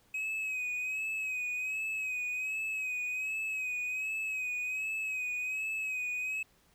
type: tone with vibrato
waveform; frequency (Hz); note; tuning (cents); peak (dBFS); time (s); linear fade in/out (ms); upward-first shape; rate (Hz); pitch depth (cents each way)
triangle; 2537; D#7; +33; -31; 0.14-6.43; 5; sine; 1.3; 48
effects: pink hiss -67 dBFS RMS until 6.74 s